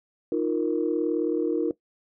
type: chord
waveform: sine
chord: Eb suspended second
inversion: none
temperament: just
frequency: 311.1 / 350 / 466.7 Hz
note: Eb4 / F4 / Bb4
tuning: 0 / +4 / +2 cents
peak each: -26 dBFS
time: 0.32-1.71 s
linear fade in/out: 2 ms
effects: noise-tail reverb RT60 0.1 s tail -18 dB re dry + tanh soft clip ceiling -13 dBFS